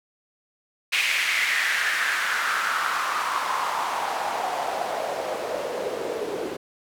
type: noise with band-pass filter sweep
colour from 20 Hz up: white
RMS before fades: -26 dBFS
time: 0.92-6.57 s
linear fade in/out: 10 ms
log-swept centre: 2400 to 390 Hz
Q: 3.6
effects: none